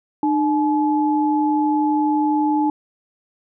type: tone pair together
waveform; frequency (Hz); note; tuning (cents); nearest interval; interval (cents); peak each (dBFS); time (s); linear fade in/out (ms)
sine; 302 / 854.9; D4 / G#5; +48 / +50; octave + tritone; 1802; -17 / -20; 0.23-2.7; 2
effects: none